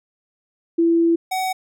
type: tone pair in turn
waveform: sine / square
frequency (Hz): 334.6 / 751.2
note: E4 / F#5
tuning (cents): +26 / +26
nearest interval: octave + major second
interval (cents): 1400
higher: second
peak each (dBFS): -13 / -21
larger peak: first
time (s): 0.78-1.16 / 1.31-1.53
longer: first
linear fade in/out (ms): 10
effects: none